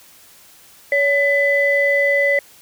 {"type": "tone pair together", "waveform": "sine", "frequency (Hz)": [565, 2003], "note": ["C#5", "B6"], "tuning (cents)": [33, 24], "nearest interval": "octave + minor seventh", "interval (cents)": 2191, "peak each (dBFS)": [-16, -15], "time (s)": [0.92, 2.39], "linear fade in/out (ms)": 2, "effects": ["tanh soft clip ceiling -5 dBFS", "white hiss -47 dBFS RMS until 2.61 s"]}